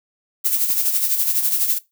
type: noise with tremolo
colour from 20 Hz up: violet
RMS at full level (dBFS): -17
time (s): 0.44-1.79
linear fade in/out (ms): 20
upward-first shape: sine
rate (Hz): 12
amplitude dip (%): 55
effects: noise-tail reverb RT60 0.2 s tail -19 dB re dry